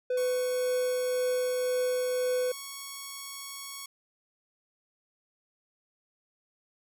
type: tone with tremolo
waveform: triangle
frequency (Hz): 502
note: B4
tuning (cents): +28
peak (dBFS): -23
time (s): 0.1-2.52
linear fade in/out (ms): 5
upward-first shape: triangle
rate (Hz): 1.9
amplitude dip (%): 25
type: tone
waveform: 5% pulse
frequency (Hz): 1108.7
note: C#6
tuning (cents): 0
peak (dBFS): -27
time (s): 0.17-3.86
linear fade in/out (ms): 5
effects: none